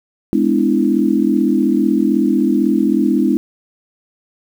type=chord; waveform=sine; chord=E dominant seventh; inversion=first; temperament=equal with one note detuned; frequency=207.7 / 251.3 / 293.7 / 329.6 Hz; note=G#3 / B3 / D4 / E4; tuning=0 / +30 / 0 / 0 cents; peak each=-17 dBFS; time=0.33-3.37 s; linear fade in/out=0 ms; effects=7-bit